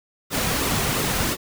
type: noise with flanger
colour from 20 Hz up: pink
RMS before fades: -23 dBFS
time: 0.3-1.37 s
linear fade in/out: 50 ms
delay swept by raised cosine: 1.2 to 3.5 ms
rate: 2.9 Hz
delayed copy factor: -0.5
effects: none